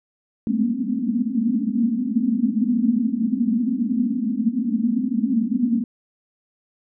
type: band-pass noise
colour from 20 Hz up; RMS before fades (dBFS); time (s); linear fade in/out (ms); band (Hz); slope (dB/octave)
white; -21; 0.47-5.84; 2; 210 to 260; 96
effects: none